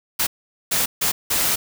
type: noise bursts at uneven times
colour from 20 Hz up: white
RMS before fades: -20 dBFS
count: 4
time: 0.19-0.27 / 0.71-0.86 / 1.01-1.12 / 1.3-1.56 s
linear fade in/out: 10 ms
effects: none